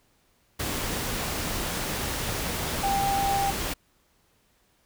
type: tone in noise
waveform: sine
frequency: 792 Hz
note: G5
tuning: 18 cents sharp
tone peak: -23 dBFS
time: 2.83-3.51 s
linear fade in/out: 10 ms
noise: pink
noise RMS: -30 dBFS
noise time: 0.59-3.74 s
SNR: +4 dB
effects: pink hiss -66 dBFS RMS until 4.85 s